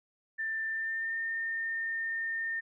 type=tone with pitch glide; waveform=sine; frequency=1782 to 1817.3 Hz; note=A6 to A#6; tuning=+22 to -45 cents; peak=-31 dBFS; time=0.38-2.61 s; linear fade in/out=20 ms; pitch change=+33 cents; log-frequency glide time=0.67-1.19 s; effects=none